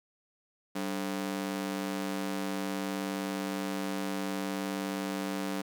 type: ring-modulated tone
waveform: sawtooth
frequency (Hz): 241.7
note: B3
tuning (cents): -37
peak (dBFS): -25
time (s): 0.75-5.62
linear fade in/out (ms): 10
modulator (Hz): 49.7
effects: none